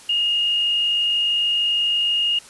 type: tone with frequency modulation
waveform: sine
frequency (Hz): 2849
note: F7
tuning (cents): +34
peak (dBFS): -17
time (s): 0.09-2.39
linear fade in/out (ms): 5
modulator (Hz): 46.3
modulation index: 0.77
effects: white hiss -44 dBFS RMS until 2.49 s + resampled to 24000 Hz